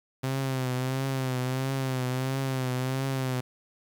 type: tone with vibrato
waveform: sawtooth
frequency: 130.81 Hz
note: C3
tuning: in tune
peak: -23 dBFS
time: 0.23-3.41 s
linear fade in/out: 10 ms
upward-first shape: triangle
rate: 1.5 Hz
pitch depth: 65 cents each way
effects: 9-bit